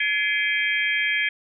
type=tone cluster; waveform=sine; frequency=1698 / 2072 / 2302 / 2497 / 3197 Hz; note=G#6 / C7 / D7 / D#7 / G7; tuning=+38 / -17 / -35 / +6 / +33 cents; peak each=-25 / -26 / -26 / -30 / -29 dBFS; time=0-1.29 s; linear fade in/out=5 ms; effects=none